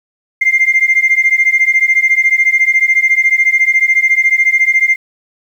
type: beating tone pair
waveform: sine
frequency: 2093 / 2107 Hz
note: C7 / C7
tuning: 0 / +12 cents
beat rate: 14 Hz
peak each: -10 dBFS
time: 0.41-4.96 s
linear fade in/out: 10 ms
effects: tanh soft clip ceiling -2 dBFS + 7-bit